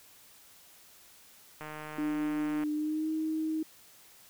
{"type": "click train", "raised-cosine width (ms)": 0.5, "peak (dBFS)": -27, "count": 158, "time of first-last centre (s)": [1.61, 2.636], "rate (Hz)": 153}
{"type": "tone with pitch glide", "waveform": "sine", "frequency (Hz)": [300.2, 315.1], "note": ["D4", "D#4"], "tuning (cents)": [38, 22], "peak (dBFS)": -29, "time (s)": [1.98, 3.63], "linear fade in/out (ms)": 5, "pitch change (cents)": 84, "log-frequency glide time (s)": [2.72, 3.09]}
{"effects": ["white hiss -57 dBFS RMS until 4.29 s"]}